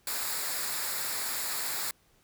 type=noise with comb filter; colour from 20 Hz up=white; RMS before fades=-33 dBFS; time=0.07-1.91 s; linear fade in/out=2 ms; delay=0.33 ms; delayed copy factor=-0.6; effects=pink hiss -66 dBFS RMS until 2.23 s